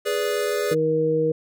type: chord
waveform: square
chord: G# diminished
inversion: none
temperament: equal with one note detuned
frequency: 415.3 / 493.9 / 581.6 Hz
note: G#4 / B4 / D5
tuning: 0 / 0 / -17 cents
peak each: -25 / -28 / -28 dBFS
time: 0.05-0.75 s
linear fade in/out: 20 ms
type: harmonic tone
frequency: 157.9 Hz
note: D#3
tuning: 26 cents sharp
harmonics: 1 / 2 / 3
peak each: -27 / -27 / -19 dBFS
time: 0.71-1.32 s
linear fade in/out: 5 ms
effects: none